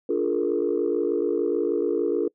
sine chord, Bb dominant seventh, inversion first, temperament just, 291.4 / 349.6 / 419.5 / 466.2 Hz, D4 / F4 / Ab4 / Bb4, -13 / +2 / +17 / 0 cents, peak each -28 / -25 / -25 / -26 dBFS, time 0.09-2.28 s, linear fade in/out 5 ms, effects noise-tail reverb RT60 0.1 s tail -25 dB re dry + tanh soft clip ceiling -13 dBFS

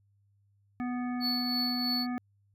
harmonic tone, 246.9 Hz, B3, in tune, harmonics 1 / 3 / 5 / 7 / 9, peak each -31 / -41 / -45 / -48 / -50 dBFS, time 0.8-2.18 s, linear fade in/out 0 ms
triangle tone with tremolo, 4434 Hz, C#8, in tune, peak -27 dBFS, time 1.2-2.07 s, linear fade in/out 50 ms, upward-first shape triangle, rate 3.1 Hz, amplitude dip 50%
effects added 100 Hz sine -65 dBFS peak until 2.54 s

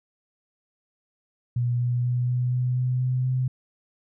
sine tone with pitch steps, 121.3 / 122.28 / 123.28 / 124.28 / 125.29 / 126.31 / 127.33 / 128.36 Hz, B2 / B2 / B2 / B2 / B2 / B2 / C3 / C3, -31 / -17 / -3 / +11 / +25 / +39 / -47 / -33 cents, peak -21 dBFS, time 1.56-3.48 s, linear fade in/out 5 ms, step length 240 ms, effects none

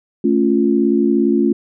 sine chord, A augmented, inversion none, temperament equal, 220 / 277.2 / 349.2 Hz, A3 / C#4 / E#4, 0 / 0 / 0 cents, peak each -16 dBFS, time 0.24-1.53 s, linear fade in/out 5 ms, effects none

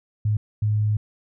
sine tone bursts at uneven times, 106.1 Hz, G#2, 38 cents sharp, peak -18 dBFS, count 2, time 0.25-0.37 / 0.62-0.97 s, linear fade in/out 5 ms, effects none

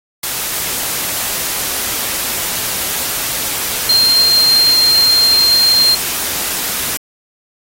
sine tone in noise, 4186 Hz, C8, in tune, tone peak -8 dBFS, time 3.89-5.95 s, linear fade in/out 5 ms, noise white, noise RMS -19 dBFS, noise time 0.23-6.97 s, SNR +8 dB, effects AAC 48 kbps

